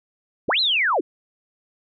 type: linear two-way sweep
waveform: sine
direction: up then down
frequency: 47.85 to 4206 to 246.5 Hz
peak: -17 dBFS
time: 0.48-1.01 s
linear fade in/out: 10 ms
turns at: 0.6 s
effects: none